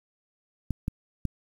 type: clicks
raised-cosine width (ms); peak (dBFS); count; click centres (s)
5; -15; 3; 0.707 / 0.881 / 1.253
effects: 8-bit